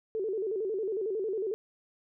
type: tone with vibrato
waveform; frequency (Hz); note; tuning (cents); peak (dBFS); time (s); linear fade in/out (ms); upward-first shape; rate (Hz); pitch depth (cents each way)
sine; 410; G#4; -22; -29; 0.15-1.54; 0; square; 11; 130
effects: none